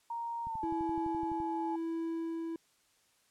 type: tone with pitch glide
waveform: sine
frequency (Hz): 932.3 to 854.9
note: A#5 to G#5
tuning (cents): 0 to +50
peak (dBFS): -35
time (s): 0.1-1.76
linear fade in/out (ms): 5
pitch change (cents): -150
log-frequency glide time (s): 0.44-0.67
type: click train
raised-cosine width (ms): 5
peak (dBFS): -36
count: 12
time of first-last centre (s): 0.47-1.402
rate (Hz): 11.8
type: tone with tremolo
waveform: triangle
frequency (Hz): 329.6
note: E4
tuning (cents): 0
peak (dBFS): -31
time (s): 0.63-2.56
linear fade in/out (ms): 2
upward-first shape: sine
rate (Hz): 0.92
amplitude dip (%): 25
effects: white hiss -70 dBFS RMS until 3.3 s + low-pass 10000 Hz 12 dB/octave